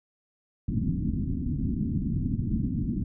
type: low-pass noise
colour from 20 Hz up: white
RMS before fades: -28 dBFS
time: 0.68-3.04 s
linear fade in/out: 5 ms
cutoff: 270 Hz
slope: 48 dB/octave
effects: none